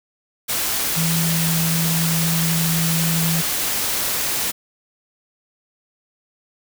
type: tone in noise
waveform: sine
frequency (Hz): 164.7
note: E3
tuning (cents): -1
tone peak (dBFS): -19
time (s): 0.96-3.42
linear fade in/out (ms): 20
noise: white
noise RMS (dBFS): -22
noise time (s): 0.48-4.52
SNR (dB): 0
effects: none